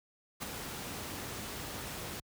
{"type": "noise with ADSR envelope", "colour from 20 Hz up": "pink", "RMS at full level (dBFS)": -35, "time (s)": [0.4, 2.2], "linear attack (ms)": 30, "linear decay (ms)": 4, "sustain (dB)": -6, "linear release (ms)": 6, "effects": ["high-pass 60 Hz 12 dB/octave"]}